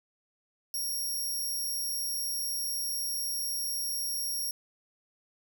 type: tone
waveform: 10% pulse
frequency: 5588 Hz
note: F8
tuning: in tune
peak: -25 dBFS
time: 0.74-4.51 s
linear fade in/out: 2 ms
effects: none